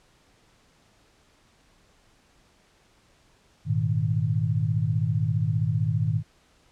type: chord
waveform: sine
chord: Ab suspended second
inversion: none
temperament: equal with one note detuned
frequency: 103.83 / 118.99 / 155.56 Hz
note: Ab2 / Bb2 / Eb3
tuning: 0 / +36 / 0 cents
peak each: -26 dBFS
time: 3.65-6.23 s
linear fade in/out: 50 ms
effects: pink hiss -61 dBFS RMS until 6.71 s + low-pass 8000 Hz 12 dB/octave